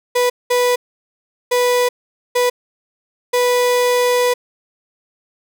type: tone bursts at uneven times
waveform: 35% pulse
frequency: 492.2 Hz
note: B4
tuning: 6 cents flat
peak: -11 dBFS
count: 5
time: 0.15-0.3 / 0.5-0.76 / 1.51-1.89 / 2.35-2.5 / 3.33-4.34 s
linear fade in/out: 10 ms
effects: none